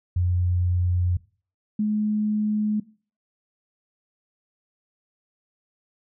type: tone pair in turn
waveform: sine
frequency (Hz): 89.1 / 211.9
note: F2 / G#3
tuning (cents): +35 / +35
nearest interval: octave + minor third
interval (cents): 1500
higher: second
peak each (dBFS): -19 / -20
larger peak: first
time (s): 0.16-1.17 / 1.79-2.8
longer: neither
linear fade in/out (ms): 5
effects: noise-tail reverb RT60 0.4 s tail -20 dB re dry